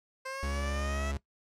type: exponential sweep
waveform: 15% pulse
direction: up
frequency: 523.3 to 659.3 Hz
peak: -30 dBFS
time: 0.25-1.12 s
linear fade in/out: 10 ms
type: tone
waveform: 45% pulse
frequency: 69.9 Hz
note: C#2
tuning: 15 cents sharp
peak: -32 dBFS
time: 0.43-1.17 s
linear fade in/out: 0 ms
effects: noise-tail reverb RT60 0.1 s tail -18 dB re dry + low-pass 9000 Hz 12 dB/octave